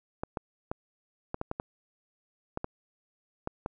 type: clicks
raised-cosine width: 1 ms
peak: -18 dBFS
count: 11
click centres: 0.235 / 0.372 / 0.715 / 1.344 / 1.414 / 1.514 / 1.599 / 2.574 / 2.644 / 3.474 / 3.661 s
effects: none